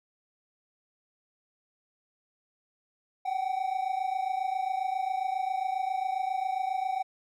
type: tone pair together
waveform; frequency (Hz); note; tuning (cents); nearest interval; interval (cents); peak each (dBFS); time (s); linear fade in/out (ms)
triangle; 750.6 / 778; F#5 / G5; +25 / -13; minor second; 62; -28 / -30; 3.25-7.03; 10
effects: none